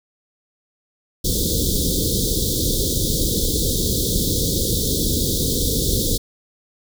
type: band-stop noise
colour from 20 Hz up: pink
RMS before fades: -20 dBFS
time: 1.24-6.18 s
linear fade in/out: 10 ms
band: 530 to 3400 Hz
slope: 96 dB/octave
effects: none